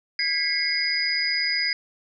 sine tone cluster, 1635 / 1994 / 2150 / 4934 Hz, G#6 / B6 / C7 / D#8, -28 / +16 / +47 / -15 cents, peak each -33 / -29 / -27 / -24 dBFS, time 0.19-1.73 s, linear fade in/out 2 ms, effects none

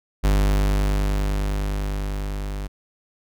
45% pulse tone with level ramp, 49.83 Hz, G1, 29 cents sharp, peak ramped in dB -15 to -27 dBFS, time 0.23-2.68 s, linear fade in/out 20 ms, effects none

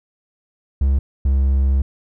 triangle tone pair in turn, 68.1 / 67.51 Hz, C#2 / C#2, -30 / -45 cents, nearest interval unison, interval 15 cents, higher first, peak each -11 dBFS, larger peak neither, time 0.81-0.99 / 1.25-1.82 s, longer second, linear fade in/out 5 ms, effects none

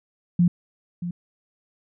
sine tone with echo, 174.61 Hz, F3, in tune, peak -14 dBFS, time 0.39-0.48 s, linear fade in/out 5 ms, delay 630 ms, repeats 1, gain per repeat -12 dB, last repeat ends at 1.11 s, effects none

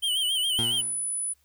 square tone with vibrato, 3078 Hz, G7, 32 cents flat, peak -24 dBFS, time 0.02-0.82 s, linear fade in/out 20 ms, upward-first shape sine, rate 7.2 Hz, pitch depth 81 cents each way
20% pulse tone with exponential decay, 116.9 Hz, A#2, 5 cents sharp, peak -23 dBFS, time 0.59-1.1 s, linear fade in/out 0 ms, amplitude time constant 110 ms
sine tone, 9956 Hz, D#9, in tune, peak -27 dBFS, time 0.77-1.34 s, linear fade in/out 20 ms
effects added 72 Hz sine -68 dBFS peak until 1.44 s + white hiss -68 dBFS RMS until 1.44 s

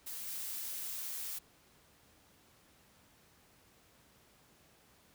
blue noise with level steps, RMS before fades -43 / -41 dBFS, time 0.06-1.39 s, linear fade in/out 10 ms, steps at 0.27 s, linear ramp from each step 10 ms, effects pink hiss -65 dBFS RMS until 5.14 s + high-pass 60 Hz 12 dB/octave

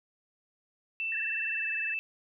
sine tone with pitch glide, 2666 to 2640 Hz, E7 to E7, +19 to +2 cents, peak -30 dBFS, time 1-1.99 s, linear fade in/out 0 ms, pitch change -17 cents, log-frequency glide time 1.54-1.67 s
sine tone with vibrato, 1752 Hz, A6, 8 cents flat, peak -36 dBFS, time 1.12-1.94 s, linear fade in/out 2 ms, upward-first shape triangle, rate 20 Hz, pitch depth 140 cents each way
effects none

